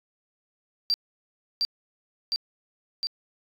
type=tone with echo; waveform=sine; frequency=4700 Hz; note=D8; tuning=1 cent sharp; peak=-19 dBFS; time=0.9-0.94 s; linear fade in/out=0 ms; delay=710 ms; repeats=3; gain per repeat=-2 dB; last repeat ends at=3.07 s; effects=tanh soft clip ceiling -17 dBFS